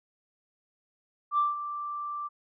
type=tone with ADSR envelope; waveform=sine; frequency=1175 Hz; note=D6; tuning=1 cent sharp; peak=-20 dBFS; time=1.31-2.29 s; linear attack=71 ms; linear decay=170 ms; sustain=-12 dB; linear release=26 ms; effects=tanh soft clip ceiling -16 dBFS